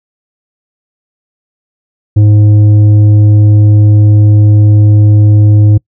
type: tone with tanh clipping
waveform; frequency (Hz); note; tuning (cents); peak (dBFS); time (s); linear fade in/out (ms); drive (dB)
sine; 104.8; G#2; +16; -3; 2.16-5.78; 10; 7
effects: noise-tail reverb RT60 0.1 s tail -26 dB re dry